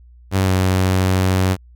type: tone with pitch glide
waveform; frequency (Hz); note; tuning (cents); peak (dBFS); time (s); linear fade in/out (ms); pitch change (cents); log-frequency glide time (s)
sawtooth; 96 to 93.37; G2 to F#2; -36 to +16; -10; 0.31-1.57; 50; -48; 0.42-0.5
effects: added 60 Hz sine -42 dBFS peak until 1.75 s